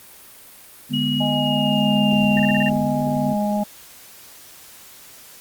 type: chord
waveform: sine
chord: G# diminished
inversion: second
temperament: equal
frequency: 146.83 / 207.7 / 246.9 Hz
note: D3 / G#3 / B3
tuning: 0 / 0 / 0 cents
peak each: -25 / -25 / -22 dBFS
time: 0.89-3.36 s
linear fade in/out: 50 ms
type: tone with pitch glide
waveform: sine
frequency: 2898 to 2775 Hz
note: F#7 to F7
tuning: -37 to -12 cents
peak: -23 dBFS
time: 0.93-2.7 s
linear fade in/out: 10 ms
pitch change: -75 cents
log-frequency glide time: 1.23-2.3 s
type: harmonic tone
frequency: 207.1 Hz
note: G#3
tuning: 5 cents flat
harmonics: 1 / 3 / 4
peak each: -20 / -25 / -26 dBFS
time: 1.2-3.64 s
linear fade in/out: 10 ms
type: tone bursts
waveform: sine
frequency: 1817 Hz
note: A#6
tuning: 45 cents flat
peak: -24 dBFS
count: 6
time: 2.37-2.684 s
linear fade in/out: 2 ms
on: 24 ms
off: 34 ms
effects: white hiss -44 dBFS RMS until 5.4 s + Opus 32 kbps